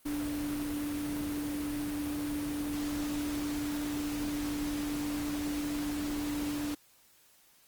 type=tone in noise; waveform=sine; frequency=293.5 Hz; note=D4; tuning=1 cent flat; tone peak=-32 dBFS; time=0.05-6.75 s; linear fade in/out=10 ms; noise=pink; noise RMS=-41 dBFS; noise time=0.05-6.75 s; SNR=+6 dB; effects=white hiss -63 dBFS RMS until 7.67 s + Opus 32 kbps